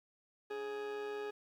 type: tone with amplitude modulation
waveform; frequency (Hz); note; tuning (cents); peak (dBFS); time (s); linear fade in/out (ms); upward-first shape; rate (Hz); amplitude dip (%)
40% pulse; 416.7; G#4; +6; -36; 0.5-1.31; 10; sine; 126; 40
effects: low-pass 3000 Hz 12 dB/octave + 11-bit